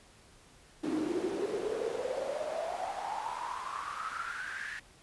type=noise with high-pass filter sweep; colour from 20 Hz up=brown; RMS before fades=-36 dBFS; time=0.83-4.8 s; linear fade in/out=10 ms; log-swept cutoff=290 to 1800 Hz; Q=9.9; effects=pink hiss -59 dBFS RMS until 5.02 s + resampled to 24000 Hz